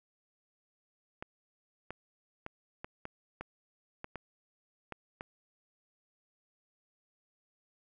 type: clicks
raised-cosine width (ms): 0.5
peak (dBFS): -25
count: 10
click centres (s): 1.225 / 1.906 / 2.464 / 2.845 / 3.054 / 3.41 / 4.044 / 4.157 / 4.923 / 5.209
effects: none